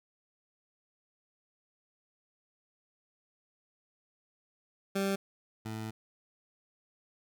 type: tone pair in turn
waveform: 20% pulse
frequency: 196 / 110 Hz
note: G3 / A2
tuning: 0 / 0 cents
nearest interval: minor seventh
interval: 1000 cents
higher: first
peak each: -24 / -32 dBFS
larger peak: first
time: 4.95-5.16 / 5.65-5.91 s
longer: second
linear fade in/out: 10 ms
effects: none